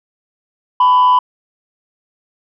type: tone with frequency modulation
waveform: sine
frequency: 998 Hz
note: B5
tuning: 18 cents sharp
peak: -5 dBFS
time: 0.8-1.19 s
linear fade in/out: 5 ms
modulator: 146 Hz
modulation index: 0.26
effects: tanh soft clip ceiling -6 dBFS